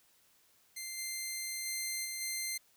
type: tone with level steps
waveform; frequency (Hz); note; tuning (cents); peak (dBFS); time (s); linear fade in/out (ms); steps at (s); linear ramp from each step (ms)
10% pulse; 2086; C7; -6; -31 / -28 / -26 / -29 / -26; 0.76-2.58; 10; 0.97 / 1.65 / 2.04 / 2.2; 20
effects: white hiss -68 dBFS RMS until 2.76 s